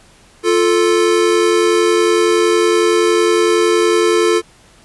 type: tone pair together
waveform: square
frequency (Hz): 349.2 / 440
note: F4 / A4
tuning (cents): 0 / 0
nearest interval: major third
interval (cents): 400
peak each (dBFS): -14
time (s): 0.43-4.42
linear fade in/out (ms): 50
effects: pink hiss -47 dBFS RMS until 4.84 s + resampled to 24000 Hz